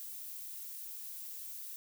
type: noise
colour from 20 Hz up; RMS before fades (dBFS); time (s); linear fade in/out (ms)
violet; -45; 0-1.76; 0
effects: none